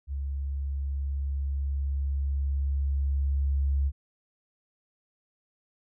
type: tone with level ramp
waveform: sine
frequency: 69.3 Hz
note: C#2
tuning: in tune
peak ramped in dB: -29 to -22 dBFS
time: 0.07-3.92 s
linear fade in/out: 50 ms
effects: none